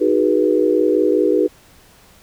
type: chord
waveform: sine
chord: G# minor seventh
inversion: second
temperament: equal with one note detuned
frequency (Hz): 311.1 / 370 / 415.3 / 485.7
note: D#4 / F#4 / G#4 / B4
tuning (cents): 0 / 0 / 0 / -29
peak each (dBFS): -18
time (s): 0-1.48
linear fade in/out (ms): 20
effects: pink hiss -49 dBFS RMS until 2.22 s